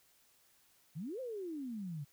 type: exponential two-way sweep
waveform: sine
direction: up then down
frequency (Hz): 136.7 to 538 to 136.7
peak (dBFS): -39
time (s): 0.95-2.05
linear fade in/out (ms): 20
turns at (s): 1.2
effects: white hiss -69 dBFS RMS until 2.12 s